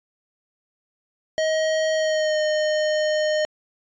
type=tone with pitch glide; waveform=square; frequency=631 to 613.4 Hz; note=D#5 to D#5; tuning=+24 to -25 cents; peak=-20 dBFS; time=1.38-3.45 s; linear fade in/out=0 ms; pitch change=-49 cents; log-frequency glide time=1.94-2.4 s; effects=resampled to 16000 Hz